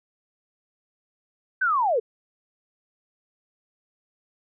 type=linear sweep; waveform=sine; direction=down; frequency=1568 to 415.3 Hz; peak=-19 dBFS; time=1.61-2 s; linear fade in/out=10 ms; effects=none

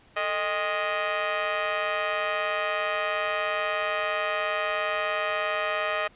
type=tone with amplitude modulation; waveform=15% pulse; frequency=622.3 Hz; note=D#5; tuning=in tune; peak=-15 dBFS; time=0.16-6.08 s; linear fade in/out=10 ms; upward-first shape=sine; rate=183 Hz; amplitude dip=80%; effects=pink hiss -57 dBFS RMS until 6.15 s + resampled to 8000 Hz

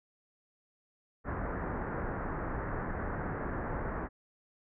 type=low-pass noise; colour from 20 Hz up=pink; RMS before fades=-36 dBFS; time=1.24-4.09 s; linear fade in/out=50 ms; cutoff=1800 Hz; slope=48 dB/octave; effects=none

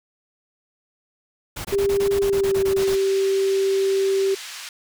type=noise bursts; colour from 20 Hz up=pink; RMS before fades=-31 dBFS; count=13; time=1.56-2.957 s; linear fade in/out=10 ms; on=89 ms; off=20 ms
type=tone with pitch glide; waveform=sine; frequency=397.7 to 388.6 Hz; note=G4 to G4; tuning=+25 to -15 cents; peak=-17 dBFS; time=1.72-4.35 s; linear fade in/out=10 ms; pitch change=-40 cents; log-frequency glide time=2.21-2.59 s
type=band-pass noise; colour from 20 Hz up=white; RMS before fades=-36 dBFS; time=2.79-4.69 s; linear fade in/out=2 ms; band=1400 to 5600 Hz; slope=12 dB/octave
effects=none

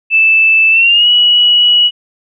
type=tone with pitch glide; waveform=sine; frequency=2637 to 2926 Hz; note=E7 to F#7; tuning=0 to -20 cents; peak=-5 dBFS; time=0.1-1.91 s; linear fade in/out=50 ms; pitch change=+180 cents; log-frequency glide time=0.71-1.08 s; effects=none

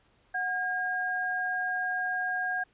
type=tone pair together; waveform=sine; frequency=735 / 1621.7 Hz; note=F#5 / G#6; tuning=-12 / -42 cents; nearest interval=octave + major second; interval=1370 cents; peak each=-33 / -29 dBFS; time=0.34-2.64 s; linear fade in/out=10 ms; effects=pink hiss -66 dBFS RMS until 2.73 s + resampled to 8000 Hz

